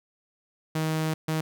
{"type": "tone bursts at uneven times", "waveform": "sawtooth", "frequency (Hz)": 157.9, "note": "D#3", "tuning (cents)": 26, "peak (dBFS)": -21, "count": 2, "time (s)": [[0.75, 1.14], [1.28, 1.41]], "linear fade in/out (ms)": 5, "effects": []}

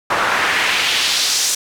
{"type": "noise with band-pass filter sweep", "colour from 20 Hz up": "pink", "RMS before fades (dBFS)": -17, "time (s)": [0.1, 1.55], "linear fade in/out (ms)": 5, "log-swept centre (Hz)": [1100, 6800], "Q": 1.5, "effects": []}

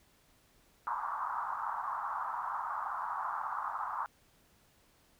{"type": "band-pass noise", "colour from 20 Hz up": "pink", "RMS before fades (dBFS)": -37, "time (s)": [0.87, 4.06], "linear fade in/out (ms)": 0, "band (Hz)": [860, 1300], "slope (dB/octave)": 48, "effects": ["pink hiss -67 dBFS RMS until 5.19 s"]}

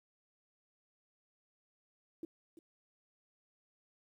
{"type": "tone with echo", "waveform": "sine", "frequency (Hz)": 329.6, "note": "E4", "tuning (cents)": 0, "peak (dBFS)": -39, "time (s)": [2.23, 2.25], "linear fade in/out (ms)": 2, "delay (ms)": 340, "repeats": 1, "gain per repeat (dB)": -13, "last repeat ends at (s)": 2.59, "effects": ["12-bit"]}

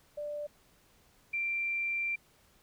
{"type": "tone pair in turn", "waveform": "sine", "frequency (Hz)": [590, 2360], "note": ["D5", "D7"], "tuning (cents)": [8, 8], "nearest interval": "2 octaves", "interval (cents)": 2400, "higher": "second", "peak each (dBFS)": [-35, -30], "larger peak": "second", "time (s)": [[0.17, 0.47], [1.33, 2.16]], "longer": "second", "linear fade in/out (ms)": 10, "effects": ["pink hiss -65 dBFS RMS until 2.62 s"]}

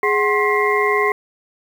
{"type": "tone cluster", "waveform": "sine", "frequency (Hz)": [416.9, 745, 1063, 1944, 2105], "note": ["G#4", "F#5", "C6", "B6", "C7"], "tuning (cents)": [7, 12, 27, -28, 10], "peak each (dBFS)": [-18, -26, -19, -23, -22], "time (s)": [0.03, 1.12], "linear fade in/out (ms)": 2, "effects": ["7-bit"]}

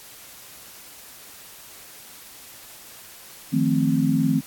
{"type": "chord", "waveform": "sine", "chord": "F dominant seventh", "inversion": "third", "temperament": "equal", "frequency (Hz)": [155.56, 174.61, 220, 261.6], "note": ["Eb3", "F3", "A3", "C4"], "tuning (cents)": [0, 0, 0, 0], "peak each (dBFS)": [-23, -26, -24, -21], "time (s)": [3.52, 4.41], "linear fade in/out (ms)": 20, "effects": ["white hiss -44 dBFS RMS until 4.46 s", "AAC 64 kbps"]}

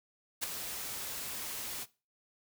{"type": "noise with ADSR envelope", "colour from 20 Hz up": "white", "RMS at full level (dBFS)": -31, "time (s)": [0.41, 1.86], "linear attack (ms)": 27, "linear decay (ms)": 6, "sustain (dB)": -9, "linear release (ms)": 36, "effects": ["noise-tail reverb RT60 0.3 s tail -19 dB re dry"]}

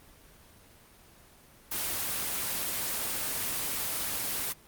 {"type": "noise", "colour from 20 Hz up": "white", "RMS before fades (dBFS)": -32, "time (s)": [1.71, 4.53], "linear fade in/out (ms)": 10, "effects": ["pink hiss -56 dBFS RMS until 4.67 s", "Opus 24 kbps"]}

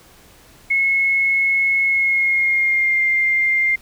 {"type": "tone with pitch glide", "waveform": "sine", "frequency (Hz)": [2181, 2104], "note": ["C#7", "C7"], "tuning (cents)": [-29, 9], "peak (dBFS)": -14, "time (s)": [0.7, 3.76], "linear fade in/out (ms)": 10, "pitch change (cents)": -62, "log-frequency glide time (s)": [1.82, 3.04], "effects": ["pink hiss -48 dBFS RMS until 3.81 s"]}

